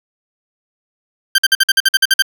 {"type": "tone bursts", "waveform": "20% pulse", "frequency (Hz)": 1568, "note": "G6", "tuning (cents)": 0, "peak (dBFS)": -3, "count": 11, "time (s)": [1.35, 2.223], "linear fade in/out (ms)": 5, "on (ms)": 33, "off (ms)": 51, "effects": []}